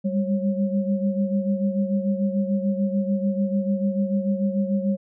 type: tone cluster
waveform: sine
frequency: 195.7 / 202.5 / 544 Hz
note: G3 / G#3 / C#5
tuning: -3 / -43 / -33 cents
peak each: -22 / -26 / -29 dBFS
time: 0.04-4.97 s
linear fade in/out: 20 ms
effects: none